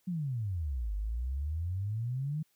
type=exponential two-way sweep; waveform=sine; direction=down then up; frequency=188.6 to 49 to 159.5 Hz; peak=-31 dBFS; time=0.07-2.43 s; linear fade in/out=10 ms; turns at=0.94 s; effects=white hiss -73 dBFS RMS until 2.55 s